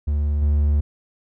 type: tone with level steps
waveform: triangle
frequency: 73.42 Hz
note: D2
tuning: in tune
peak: -16 / -13 dBFS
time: 0.07-0.81 s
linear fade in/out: 10 ms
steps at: 0.42 s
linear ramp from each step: 2 ms
effects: none